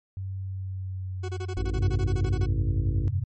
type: tone with pitch glide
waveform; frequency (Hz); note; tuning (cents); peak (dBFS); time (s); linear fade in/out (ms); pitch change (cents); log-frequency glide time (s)
sine; 95.6 to 92.88; G2 to F#2; -43 to +7; -30; 0.17-1.94; 0; -50; 0.39-1.28
type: tone bursts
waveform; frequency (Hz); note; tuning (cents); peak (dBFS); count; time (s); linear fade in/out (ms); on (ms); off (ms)
40% pulse; 370; F#4; 0; -32; 15; 1.23-2.463; 10; 57; 27
type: harmonic tone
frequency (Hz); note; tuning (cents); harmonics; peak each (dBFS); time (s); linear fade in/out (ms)
54.5; A1; -16; 1 / 2 / 3 / 4 / 5 / 6 / 7 / 8 / 9; -27 / -39 / -44 / -47 / -40 / -39 / -50 / -50 / -51; 1.57-3.08; 0
type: chord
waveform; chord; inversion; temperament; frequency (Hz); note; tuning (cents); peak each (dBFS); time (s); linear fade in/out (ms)
sine; F suspended second; none; equal; 87.31 / 98 / 130.81; F2 / G2 / C3; 0 / 0 / 0; -29 / -26 / -31; 1.76-3.24; 5
effects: MP3 32 kbps

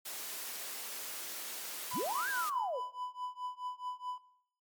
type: high-pass noise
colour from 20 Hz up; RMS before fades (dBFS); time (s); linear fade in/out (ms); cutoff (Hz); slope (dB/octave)
white; -42; 0.05-2.5; 10; 300; 12
type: tone with tremolo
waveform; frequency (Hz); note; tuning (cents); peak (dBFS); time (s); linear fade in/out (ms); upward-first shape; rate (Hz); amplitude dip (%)
triangle; 997; B5; +16; -33; 1.91-4.18; 2; triangle; 4.7; 100
type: linear two-way sweep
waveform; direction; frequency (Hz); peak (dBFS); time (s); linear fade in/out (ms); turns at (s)
sine; up then down; 73.42 to 1661.2 to 424.3; -33; 1.93-2.81; 50; 2.29
effects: noise-tail reverb RT60 0.7 s tail -18 dB re dry + MP3 96 kbps

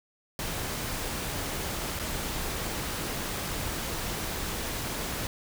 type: noise with dropouts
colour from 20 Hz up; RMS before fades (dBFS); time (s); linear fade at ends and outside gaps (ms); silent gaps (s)
pink; -33; 0.39-5.27; 1; 1.991-1.996
effects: none

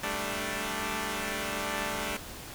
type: chord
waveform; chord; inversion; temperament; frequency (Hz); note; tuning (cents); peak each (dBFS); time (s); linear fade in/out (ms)
5% pulse; G suspended second; none; equal; 196 / 220 / 293.7; G3 / A3 / D4; 0 / 0 / 0; -25 / -24 / -25; 0.03-2.17; 5
effects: pink hiss -43 dBFS RMS until 2.54 s

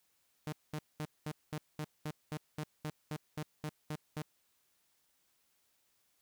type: tone bursts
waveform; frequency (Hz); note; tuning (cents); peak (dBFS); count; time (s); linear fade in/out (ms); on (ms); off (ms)
sawtooth; 152.4; D#3; -36; -33; 15; 0.47-4.22; 0; 54; 210
effects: white hiss -75 dBFS RMS until 6.21 s

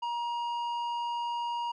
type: tone with tanh clipping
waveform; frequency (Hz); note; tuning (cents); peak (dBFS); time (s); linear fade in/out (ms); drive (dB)
triangle; 948; A#5; +29; -32; 0.02-1.72; 10; 13
effects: none

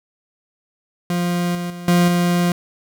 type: tone with level steps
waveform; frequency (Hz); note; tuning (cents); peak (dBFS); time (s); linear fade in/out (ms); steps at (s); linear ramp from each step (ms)
40% pulse; 175.2; F3; +6; -17 / -22 / -29 / -11 / -14; 1.1-2.52; 2; 1.55 / 1.7 / 1.88 / 2.08; 2
effects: none

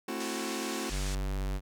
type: chord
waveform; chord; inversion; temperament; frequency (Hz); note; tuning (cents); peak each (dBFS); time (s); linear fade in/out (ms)
sawtooth; F# half-diminished seventh; first; just; 222 / 266.4 / 333 / 370; A3 / C4 / E4 / F#4; +16 / +31 / +18 / 0; -35; 0.08-0.9; 5
type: band-pass noise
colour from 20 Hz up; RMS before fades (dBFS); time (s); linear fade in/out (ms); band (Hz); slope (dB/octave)
white; -42; 0.2-1.15; 2; 1200 to 8400; 24
type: tone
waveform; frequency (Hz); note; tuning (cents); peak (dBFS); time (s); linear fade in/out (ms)
square; 48.29; G1; -25; -31; 0.89-1.61; 50
effects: none

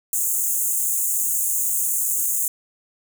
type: high-pass noise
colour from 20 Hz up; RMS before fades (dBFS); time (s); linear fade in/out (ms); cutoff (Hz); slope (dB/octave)
pink; -22; 0.13-2.48; 2; 6600; 96
effects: none

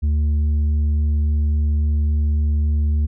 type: tone with tanh clipping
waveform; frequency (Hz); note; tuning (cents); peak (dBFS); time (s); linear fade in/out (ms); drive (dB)
triangle; 74.7; D2; +30; -16; 0.02-3.07; 20; 9
effects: none

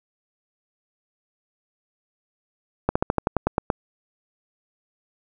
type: slowing click train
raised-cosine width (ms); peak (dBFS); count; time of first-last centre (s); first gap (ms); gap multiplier
1; -5; 10; 2.89-3.702; 65; 1.08
effects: none

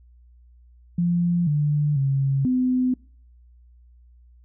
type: tone with pitch steps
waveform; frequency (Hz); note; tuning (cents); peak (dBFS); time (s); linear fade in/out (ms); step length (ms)
sine; 173.5 / 147.8 / 136.7 / 253.8; F3 / D3 / C#3 / B3; -11 / +11 / -24 / +47; -18; 0.98-2.94; 5; 490
effects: noise-tail reverb RT60 0.5 s tail -26 dB re dry + added 60 Hz sine -49 dBFS peak until 4.44 s

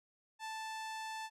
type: tone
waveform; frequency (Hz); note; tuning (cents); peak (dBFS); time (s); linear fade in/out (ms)
sawtooth; 880; A5; 0; -37; 0.39-1.3; 50
effects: low-pass 9000 Hz 12 dB/octave

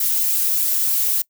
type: noise with flanger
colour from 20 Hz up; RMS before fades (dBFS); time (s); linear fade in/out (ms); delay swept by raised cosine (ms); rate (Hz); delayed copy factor
violet; -19; 0-1.22; 5; 1.2 to 7.2; 3.2; +0.85
effects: noise-tail reverb RT60 0.1 s tail -23 dB re dry

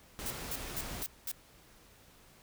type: noise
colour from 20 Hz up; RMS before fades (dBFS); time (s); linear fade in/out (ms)
pink; -42; 0.19-1.03; 0
type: noise bursts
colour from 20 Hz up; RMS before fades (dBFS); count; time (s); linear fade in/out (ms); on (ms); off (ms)
blue; -37; 5; 0.26-1.315; 0; 43; 210
effects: pink hiss -60 dBFS RMS until 2.42 s

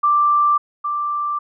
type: tone pair in turn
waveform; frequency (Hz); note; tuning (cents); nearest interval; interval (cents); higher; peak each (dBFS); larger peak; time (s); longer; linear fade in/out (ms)
sine; 1177 / 1177; D6 / D6; +3 / +3; unison; 0; neither; -12 / -19; first; 0.03-0.58 / 0.84-1.39; neither; 10
effects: none

